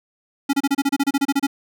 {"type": "tone bursts", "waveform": "square", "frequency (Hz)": 278.4, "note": "C#4", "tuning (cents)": 8, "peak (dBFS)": -16, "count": 14, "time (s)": [0.49, 1.469], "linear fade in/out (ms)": 10, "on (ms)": 43, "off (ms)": 29, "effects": []}